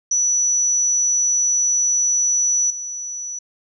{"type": "tone with level steps", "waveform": "sine", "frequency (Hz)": 5920, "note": "F#8", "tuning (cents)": 0, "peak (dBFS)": [-15, -26], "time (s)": [0.11, 3.39], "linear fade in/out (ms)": 5, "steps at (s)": 2.7, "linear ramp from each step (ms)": 5, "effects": []}